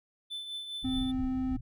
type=tone with tremolo; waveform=triangle; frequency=3520 Hz; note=A7; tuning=in tune; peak=-33 dBFS; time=0.3-1.12 s; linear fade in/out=20 ms; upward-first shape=triangle; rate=4.9 Hz; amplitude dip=55%
type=low-pass noise; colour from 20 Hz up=pink; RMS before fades=-39 dBFS; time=0.82-1.61 s; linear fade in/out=5 ms; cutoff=130 Hz; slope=48 dB/octave
type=tone; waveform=triangle; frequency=259 Hz; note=C4; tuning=17 cents flat; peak=-27 dBFS; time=0.84-1.57 s; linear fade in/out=10 ms
effects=none